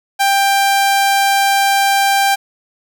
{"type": "tone", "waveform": "sawtooth", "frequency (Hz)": 790, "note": "G5", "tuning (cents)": 13, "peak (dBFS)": -7, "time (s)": [0.19, 2.36], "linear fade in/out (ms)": 20, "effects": []}